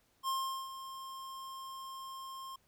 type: tone with ADSR envelope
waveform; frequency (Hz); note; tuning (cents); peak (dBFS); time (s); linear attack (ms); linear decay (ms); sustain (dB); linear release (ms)
square; 1063; C6; +27; -32; 0.23-2.56; 50; 400; -12; 5
effects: pink hiss -72 dBFS RMS until 2.67 s